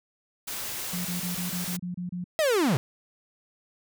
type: noise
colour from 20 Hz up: white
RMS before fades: -34 dBFS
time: 0.47-1.77 s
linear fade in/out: 10 ms
type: tone bursts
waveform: sine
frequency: 178.1 Hz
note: F3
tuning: 34 cents sharp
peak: -30 dBFS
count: 9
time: 0.93-2.242 s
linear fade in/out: 5 ms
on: 120 ms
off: 29 ms
type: linear sweep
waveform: 45% pulse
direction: down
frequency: 658 to 109.1 Hz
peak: -21 dBFS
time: 2.39-2.77 s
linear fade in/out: 0 ms
effects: none